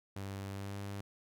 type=tone with pitch glide; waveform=sawtooth; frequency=98 to 100.17 Hz; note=G2 to G2; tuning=0 to +38 cents; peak=-36 dBFS; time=0.16-1.01 s; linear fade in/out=5 ms; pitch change=+38 cents; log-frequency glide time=0.49-0.77 s; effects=none